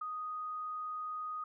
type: tone with ADSR envelope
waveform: sine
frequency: 1244.5 Hz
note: D#6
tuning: in tune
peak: -34 dBFS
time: 0.01-1.44 s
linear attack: 8 ms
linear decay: 7 ms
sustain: -3 dB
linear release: 4 ms
effects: none